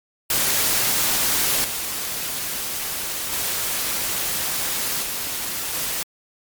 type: noise with level steps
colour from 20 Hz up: white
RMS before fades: -20 / -27 / -24 / -27 / -25 dBFS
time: 0.3-6.03 s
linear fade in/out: 2 ms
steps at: 1.64 / 3.32 / 5.02 / 5.74 s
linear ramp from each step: 5 ms
effects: MP3 96 kbps